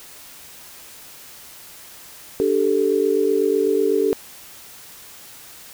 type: chord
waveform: sine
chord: D suspended fourth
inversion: none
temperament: equal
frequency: 293.7 / 392 / 440 Hz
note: D4 / G4 / A4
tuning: 0 / 0 / 0 cents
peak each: -24 / -19 / -19 dBFS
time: 2.4-4.13 s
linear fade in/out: 0 ms
effects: white hiss -42 dBFS RMS until 5.73 s